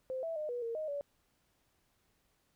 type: tone with pitch steps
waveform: sine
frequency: 519 / 657 / 610 / 485.6 / 461.3 / 622 / 572 Hz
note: C5 / E5 / D#5 / B4 / A#4 / D#5 / D5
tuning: -14 / -6 / -34 / -29 / -18 / -1 / -46 cents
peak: -35 dBFS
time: 0.1-1.01 s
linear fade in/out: 0 ms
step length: 130 ms
effects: pink hiss -75 dBFS RMS until 2.55 s